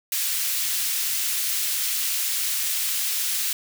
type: high-pass noise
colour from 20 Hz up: white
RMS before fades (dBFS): -25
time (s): 0.12-3.53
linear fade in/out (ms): 2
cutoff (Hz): 2200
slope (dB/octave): 12
effects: none